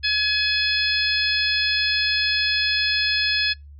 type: harmonic tone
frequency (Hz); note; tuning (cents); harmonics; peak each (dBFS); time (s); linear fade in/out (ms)
847; G#5; +34; 2 / 3 / 4 / 5 / 6; -25 / -25 / -25 / -25 / -25; 0.03-3.54; 20
effects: noise-tail reverb RT60 0.2 s tail -26 dB re dry + added 72 Hz sine -40 dBFS peak until 3.79 s